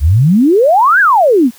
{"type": "exponential two-way sweep", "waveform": "sine", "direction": "up then down", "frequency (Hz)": [65.41, 1694, 216.1], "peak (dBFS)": -5, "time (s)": [0, 1.51], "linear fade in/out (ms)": 50, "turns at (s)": 1, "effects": ["white hiss -41 dBFS RMS until 1.58 s"]}